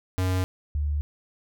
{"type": "tone pair in turn", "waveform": ["square", "sine"], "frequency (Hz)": [92.5, 73.42], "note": ["F#2", "D2"], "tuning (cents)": [0, 0], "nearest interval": "major third", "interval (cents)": 400, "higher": "first", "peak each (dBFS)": -23, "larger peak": "neither", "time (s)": [[0.18, 0.44], [0.75, 1.01]], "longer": "neither", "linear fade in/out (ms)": 0, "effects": []}